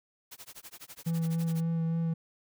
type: noise with tremolo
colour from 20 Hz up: white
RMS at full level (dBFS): -45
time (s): 0.31-1.61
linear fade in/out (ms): 10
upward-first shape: sine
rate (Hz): 12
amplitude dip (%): 100
type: tone with vibrato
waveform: triangle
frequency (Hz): 164.81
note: E3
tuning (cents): 0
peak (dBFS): -25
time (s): 1.06-2.14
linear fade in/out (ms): 10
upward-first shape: sine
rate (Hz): 3.5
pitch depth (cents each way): 14
effects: none